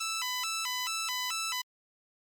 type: tone with vibrato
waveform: 10% pulse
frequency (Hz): 1149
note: D6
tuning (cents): -38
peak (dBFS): -23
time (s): 0-1.62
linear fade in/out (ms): 10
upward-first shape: square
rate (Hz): 2.3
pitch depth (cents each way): 240
effects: Opus 32 kbps